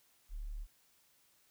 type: tone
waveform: sine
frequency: 36.62 Hz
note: D1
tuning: 4 cents flat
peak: -39 dBFS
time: 0.29-0.67 s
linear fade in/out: 50 ms
effects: white hiss -70 dBFS RMS until 1.5 s